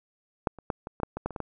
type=clicks; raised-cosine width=1 ms; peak=-10 / -30 / -13 / -22 / -22 / -11 / -19 / -15 / -25 / -21 / -17 dBFS; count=11; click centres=0.472 / 0.587 / 0.702 / 0.871 / 1.001 / 1.033 / 1.17 / 1.26 / 1.307 / 1.362 / 1.403 s; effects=none